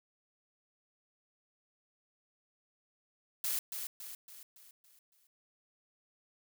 blue noise with echo, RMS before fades -34 dBFS, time 3.44-3.59 s, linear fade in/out 2 ms, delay 280 ms, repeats 6, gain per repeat -6 dB, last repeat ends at 5.27 s, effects none

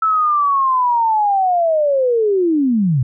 sine linear sweep, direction down, 1318.5 to 116.54 Hz, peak -12 dBFS, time 0.02-3.03 s, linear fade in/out 5 ms, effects none

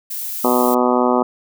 violet noise, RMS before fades -26 dBFS, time 0.1-0.75 s, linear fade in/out 10 ms
harmonic tone, 124.2 Hz, B2, 10 cents sharp, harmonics 2 / 3 / 4 / 5 / 6 / 7 / 8 / 9 / 10, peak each -18 / -20 / -21 / -22 / -23 / -23 / -24 / -25 / -25 dBFS, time 0.44-1.23 s, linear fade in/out 5 ms
effects none

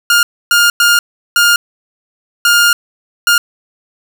sawtooth tone bursts at uneven times, 1412 Hz, F6, 19 cents sharp, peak -3 dBFS, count 6, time 0.1-0.23 / 0.51-0.7 / 0.8-0.99 / 1.36-1.56 / 2.45-2.73 / 3.27-3.38 s, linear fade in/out 2 ms, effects none

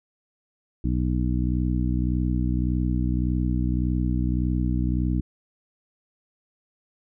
harmonic tone, 61.74 Hz, B1, in tune, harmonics 1 / 2 / 3 / 4 / 5, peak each -24 / -27 / -29 / -30 / -31 dBFS, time 0.84-5.21 s, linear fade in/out 5 ms, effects none

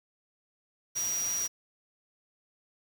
sine tone in noise, 5760 Hz, F#8, 47 cents flat, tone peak -29 dBFS, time 0.95-1.48 s, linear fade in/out 20 ms, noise white, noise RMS -39 dBFS, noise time 0.95-1.48 s, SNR +7 dB, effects none

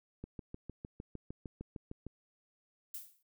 click train, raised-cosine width 3 ms, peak -30 dBFS, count 13, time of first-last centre 0.24-2.066 s, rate 6.57 Hz
violet noise with exponential decay, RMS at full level -40 dBFS, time 2.94-3.23 s, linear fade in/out 5 ms, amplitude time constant 61 ms
effects none

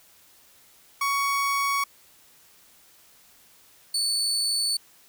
30% pulse tone pair in turn, 1118 / 4472 Hz, C#6 / C#8, +14 / +14 cents, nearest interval 2 octaves, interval 2400 cents, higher second, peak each -20 dBFS, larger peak neither, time 1.01-1.84 / 3.94-4.77 s, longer neither, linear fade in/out 5 ms, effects white hiss -56 dBFS RMS until 5.08 s

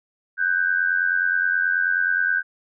sine tone pair together, 1504 / 1593.4 Hz, F#6 / G6, +28 / +28 cents, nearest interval minor second, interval 100 cents, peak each -21 dBFS, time 0.37-2.43 s, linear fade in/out 50 ms, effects none

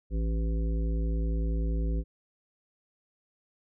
harmonic tone, 55.3 Hz, A1, 9 cents sharp, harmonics 1 / 3 / 5 / 7 / 9, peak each -26 / -36 / -40 / -43 / -45 dBFS, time 0.1-2.04 s, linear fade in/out 50 ms, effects none

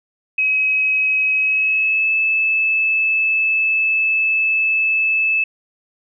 sine tone with pitch glide, 2548 to 2615 Hz, D#7 to E7, +41 to -15 cents, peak -14 dBFS, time 0.38-5.44 s, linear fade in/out 5 ms, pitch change +44 cents, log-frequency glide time 1.38-2.13 s, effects none

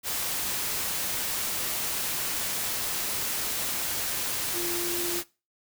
sine tone in noise, 347.2 Hz, F4, 10 cents flat, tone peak -32 dBFS, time 4.52-5.23 s, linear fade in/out 50 ms, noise white, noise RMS -30 dBFS, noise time 0.03-5.24 s, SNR -5 dB, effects noise-tail reverb RT60 0.3 s tail -21 dB re dry

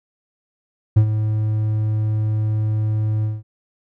triangle tone with ADSR envelope, 107.8 Hz, A2, 35 cents flat, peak -5 dBFS, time 0.96-3.43 s, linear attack 11 ms, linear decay 81 ms, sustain -10 dB, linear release 190 ms, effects none

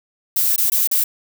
violet noise with dropouts, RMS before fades -17 dBFS, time 0.36-1.04 s, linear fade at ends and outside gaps 5 ms, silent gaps 0.562-0.579 / 0.7-0.719 / 0.874-0.913 s, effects none

